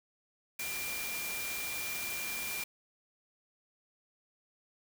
sine tone in noise, 2386 Hz, D7, 27 cents sharp, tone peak -39 dBFS, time 0.59-2.64 s, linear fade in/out 5 ms, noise white, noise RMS -39 dBFS, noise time 0.59-2.64 s, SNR -3 dB, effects none

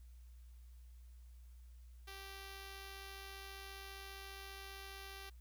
5% pulse tone with amplitude modulation, 390.4 Hz, G4, 7 cents flat, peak -37 dBFS, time 2.07-5.3 s, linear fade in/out 10 ms, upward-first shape sine, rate 94.9 Hz, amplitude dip 30%, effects added 60 Hz sine -54 dBFS peak until 5.4 s + white hiss -75 dBFS RMS until 5.4 s

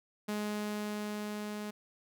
sawtooth tone with level ramp, 209.5 Hz, G#3, 15 cents sharp, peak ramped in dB -29 to -34 dBFS, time 0.28-1.71 s, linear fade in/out 10 ms, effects none

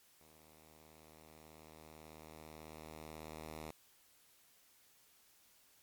5% pulse tone with level ramp, 78.2 Hz, D#2, 9 cents sharp, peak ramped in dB -53 to -34 dBFS, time 0.2-3.71 s, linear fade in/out 5 ms, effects white hiss -68 dBFS RMS until 5.82 s + MP3 96 kbps

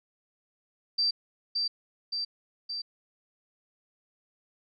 sine tone with echo, 4679 Hz, D8, 7 cents flat, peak -23 dBFS, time 0.98-1.11 s, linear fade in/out 10 ms, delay 570 ms, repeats 3, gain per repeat -3 dB, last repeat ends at 2.82 s, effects none

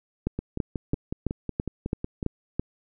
two click trains, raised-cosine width 3 ms, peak -16 / -12 dBFS, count 11 / 8, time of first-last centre 0.39-2.228 / 0.27-2.596 s, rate 5.44 / 3.01 Hz, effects none

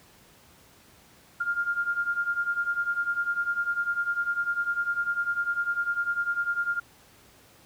sine beating tone pair, 1396.9 / 1406.9 Hz, F6 / F6, 0 / +12 cents, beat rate 10 Hz, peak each -30 / -27 dBFS, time 1.4-6.8 s, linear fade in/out 10 ms, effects pink hiss -56 dBFS RMS until 7.65 s + high-pass 60 Hz 12 dB/octave

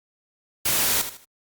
white noise with echo, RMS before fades -22 dBFS, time 0.65-1.02 s, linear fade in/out 10 ms, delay 77 ms, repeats 3, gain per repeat -10 dB, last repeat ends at 1.251 s, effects Opus 48 kbps

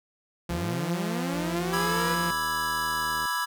sawtooth tone, 172.4 Hz, F3, 22 cents flat, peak -25 dBFS, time 0.49-2.31 s, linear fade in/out 5 ms
sawtooth linear sweep, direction up, 61.7 to 493.9 Hz, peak -27 dBFS, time 0.5-2.14 s, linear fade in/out 0 ms
click train, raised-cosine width 2 ms, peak -30 dBFS, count 153, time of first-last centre 1.34-3.254 s, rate 79.4 Hz
square chord, E dominant seventh, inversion second, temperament equal, 987.8 / 1174.7 / 1318.5 / 1661.2 Hz, B5 / D6 / E6 / G#6, 0 / 0 / 0 / 0 cents, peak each -31 / -36 / -34 / -31 dBFS, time 1.72-3.46 s, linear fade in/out 20 ms
effects none

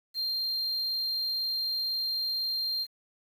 triangle tone, 4186 Hz, C8, in tune, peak -27 dBFS, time 0.14-2.87 s, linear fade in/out 50 ms, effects 9-bit

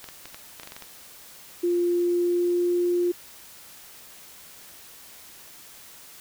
clicks, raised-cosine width 0.2 ms, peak -22 dBFS, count 10, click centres 0.042 / 0.088 / 0.256 / 0.345 / 0.598 / 0.633 / 0.674 / 0.721 / 0.765 / 0.823 s
sine tone with pitch glide, 349.2 to 351.8 Hz, F4 to F4, 0 to +13 cents, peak -20 dBFS, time 1.63-3.12 s, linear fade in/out 10 ms, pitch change +13 cents, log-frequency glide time 1.88-2.69 s
effects white hiss -47 dBFS RMS until 6.2 s

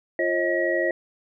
sine tone cluster, 347.9 / 539 / 631 / 1909 Hz, F4 / C#5 / D#5 / A#6, -7 / -49 / +24 / +41 cents, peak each -26 dBFS, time 0.19-0.91 s, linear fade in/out 2 ms, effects none

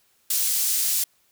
pink high-pass noise, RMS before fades -23 dBFS, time 0.3-1.04 s, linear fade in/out 5 ms, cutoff 6600 Hz, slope 12 dB/octave, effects white hiss -64 dBFS RMS until 1.31 s

